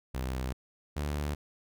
sawtooth tone pair in turn, 64.3 / 73.5 Hz, C2 / D2, -30 / +2 cents, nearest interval major second, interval 232 cents, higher second, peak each -28 / -27 dBFS, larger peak second, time 0.14-0.53 / 0.96-1.35 s, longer neither, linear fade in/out 10 ms, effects none

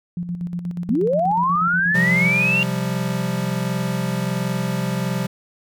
sine tone with tremolo, 174.61 Hz, F3, in tune, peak -22 dBFS, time 0.17-2.3 s, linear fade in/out 2 ms, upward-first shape square, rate 8.3 Hz, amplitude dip 55%
sine linear sweep, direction up, 194.3 to 2794 Hz, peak -16 dBFS, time 0.89-2.63 s, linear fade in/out 0 ms
square chord, C suspended fourth, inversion none, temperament equal, 130.81 / 174.61 / 196 Hz, C3 / F3 / G3, 0 / 0 / 0 cents, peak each -26 / -25 / -27 dBFS, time 1.94-5.27 s, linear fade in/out 10 ms
effects none

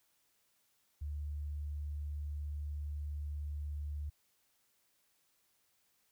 sine tone, 73.6 Hz, D2, 4 cents sharp, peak -37 dBFS, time 1.01-4.1 s, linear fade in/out 10 ms, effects white hiss -75 dBFS RMS until 6.11 s

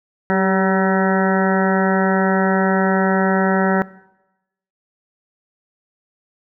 harmonic tone with a mistuned harmonic, 190.1 Hz, F#3, 47 cents sharp, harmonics 1 / 2 / 3 / 4 / 5 / 7 / 8 / 9 / 10, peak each -18 / -21 / -23 / -24 / -25 / -26 / -27 / -28 / -28 dBFS, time 0.3-3.82 s, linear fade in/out 0 ms, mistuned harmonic 2, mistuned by +34 cents, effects noise-tail reverb RT60 0.9 s tail -19 dB re dry

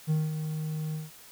triangle tone with ADSR envelope, 155.56 Hz, D#3, in tune, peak -20 dBFS, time 0.07-1.11 s, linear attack 35 ms, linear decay 200 ms, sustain -8 dB, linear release 170 ms, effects white hiss -51 dBFS RMS until 1.31 s

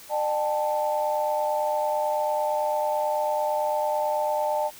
sine tone cluster, 603 / 792 / 881 Hz, D5 / G5 / A5, +46 / +18 / +2 cents, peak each -25 / -30 / -26 dBFS, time 0.09-4.71 s, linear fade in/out 50 ms, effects tanh soft clip ceiling -13 dBFS + white hiss -46 dBFS RMS until 4.79 s

